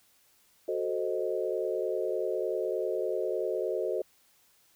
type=chord; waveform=sine; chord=F# diminished seventh; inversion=none; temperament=equal; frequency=370 / 440 / 523.3 / 622.3 Hz; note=F#4 / A4 / C5 / Eb5; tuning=0 / 0 / 0 / 0 cents; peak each=-33 / -33 / -34 / -35 dBFS; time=0.68-4.02 s; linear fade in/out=5 ms; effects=white hiss -65 dBFS RMS until 4.75 s